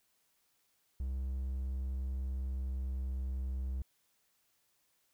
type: tone with pitch glide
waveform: triangle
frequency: 65.41 to 65.03 Hz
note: C2 to C2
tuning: 0 to -10 cents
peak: -32 dBFS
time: 1-3.82 s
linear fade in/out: 0 ms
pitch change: -10 cents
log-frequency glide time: 2.16-3.17 s
effects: white hiss -75 dBFS RMS until 5.13 s